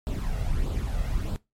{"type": "noise with flanger", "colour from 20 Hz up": "brown", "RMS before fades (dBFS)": -27, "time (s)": [0.07, 1.36], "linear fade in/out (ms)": 0, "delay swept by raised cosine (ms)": [0.24, 1.54], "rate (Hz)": 1.6, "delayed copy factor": 0.6, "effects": ["noise-tail reverb RT60 0.2 s tail -20 dB re dry", "MP3 64 kbps"]}